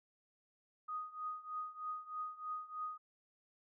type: tone with tremolo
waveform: sine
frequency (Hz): 1244.5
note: D#6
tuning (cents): 0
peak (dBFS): -37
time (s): 0.88-2.98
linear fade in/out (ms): 10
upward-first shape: triangle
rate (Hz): 3.2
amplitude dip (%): 90
effects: none